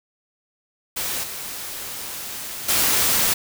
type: noise with level steps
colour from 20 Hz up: white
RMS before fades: -26 / -32 / -19 dBFS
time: 0.96-3.34 s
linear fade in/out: 10 ms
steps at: 1.23 / 2.68 s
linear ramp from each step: 10 ms
effects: none